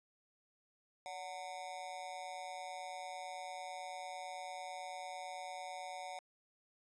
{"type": "tone with amplitude modulation", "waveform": "square", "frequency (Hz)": 740, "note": "F#5", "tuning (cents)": 0, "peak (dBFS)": -40, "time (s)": [1.06, 6.19], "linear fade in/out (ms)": 0, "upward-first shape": "sine", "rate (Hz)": 169, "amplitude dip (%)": 100, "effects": ["resampled to 22050 Hz"]}